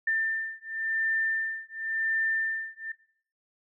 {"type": "beating tone pair", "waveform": "sine", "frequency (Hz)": [1790, 1790.93], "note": ["A6", "A6"], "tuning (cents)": [29, 30], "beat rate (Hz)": 0.93, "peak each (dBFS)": -29, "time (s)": [0.07, 2.92], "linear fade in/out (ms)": 5, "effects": ["noise-tail reverb RT60 0.6 s tail -21 dB re dry"]}